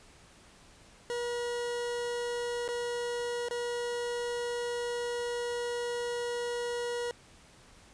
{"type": "tone with dropouts", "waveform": "40% pulse", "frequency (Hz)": 480, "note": "B4", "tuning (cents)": -49, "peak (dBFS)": -31, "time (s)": [1.1, 7.11], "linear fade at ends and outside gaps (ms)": 0, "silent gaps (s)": [[2.679, 2.688], [3.485, 3.51]], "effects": ["pink hiss -57 dBFS RMS until 7.93 s", "resampled to 22050 Hz"]}